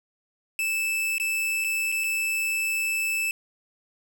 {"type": "tone with dropouts", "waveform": "45% pulse", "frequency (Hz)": 2631, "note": "E7", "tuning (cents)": -4, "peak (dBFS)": -24, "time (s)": [0.59, 3.31], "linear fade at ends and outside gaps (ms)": 1, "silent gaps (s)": [[1.182, 1.199], [1.641, 1.645], [1.918, 1.923], [2.038, 2.041]], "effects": ["10-bit"]}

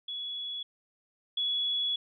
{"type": "tone pair in turn", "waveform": "sine", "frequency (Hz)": [3383, 3383], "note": ["G#7", "G#7"], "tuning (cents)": [31, 31], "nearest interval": "unison", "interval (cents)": 0, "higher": "neither", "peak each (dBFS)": [-34, -27], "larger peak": "second", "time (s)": [[0.08, 0.63], [1.37, 1.96]], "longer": "second", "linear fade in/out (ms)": 5, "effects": []}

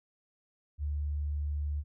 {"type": "tone", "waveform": "sine", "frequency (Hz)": 73.42, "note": "D2", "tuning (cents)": 0, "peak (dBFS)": -30, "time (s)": [0.78, 1.84], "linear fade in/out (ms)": 50, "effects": []}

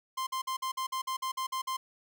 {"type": "tone bursts", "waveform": "45% pulse", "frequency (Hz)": 1046.5, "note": "C6", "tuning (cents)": 0, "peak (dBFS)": -31, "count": 11, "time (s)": [0.17, 1.77], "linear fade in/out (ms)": 10, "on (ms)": 100, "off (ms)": 50, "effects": []}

